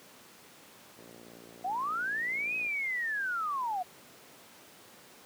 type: click train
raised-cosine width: 2 ms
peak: -37 dBFS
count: 98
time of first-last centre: 0.99-2.665 s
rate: 57.9 Hz
type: linear two-way sweep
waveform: sine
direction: up then down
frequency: 700 to 2556 to 700 Hz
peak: -30 dBFS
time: 1.64-3.83 s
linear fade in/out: 10 ms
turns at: 2.56 s
effects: pink hiss -54 dBFS RMS until 5.25 s + high-pass 200 Hz 12 dB/octave